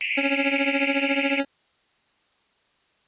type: band-pass noise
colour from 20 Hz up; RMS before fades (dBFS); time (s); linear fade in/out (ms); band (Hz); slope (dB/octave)
pink; -27; 0.01-1.4; 0; 2100 to 2800; 96
type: tone with tremolo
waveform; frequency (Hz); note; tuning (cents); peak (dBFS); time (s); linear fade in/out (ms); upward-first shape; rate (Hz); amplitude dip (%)
25% pulse; 276.9; C#4; -2; -15; 0.17-1.45; 10; triangle; 14; 90
effects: white hiss -65 dBFS RMS until 3.07 s + resampled to 8000 Hz